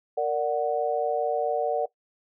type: chord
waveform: sine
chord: Bb augmented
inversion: none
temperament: equal with one note detuned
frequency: 462.7 / 587.3 / 740 Hz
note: Bb4 / D5 / F#5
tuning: -13 / 0 / 0 cents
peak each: -27 dBFS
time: 0.17-1.86 s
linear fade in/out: 10 ms
effects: noise-tail reverb RT60 0.1 s tail -18 dB re dry